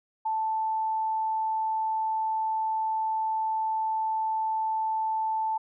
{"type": "tone", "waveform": "sine", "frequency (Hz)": 880, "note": "A5", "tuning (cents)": 0, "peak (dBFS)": -25, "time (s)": [0.25, 5.58], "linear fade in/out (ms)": 10, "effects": []}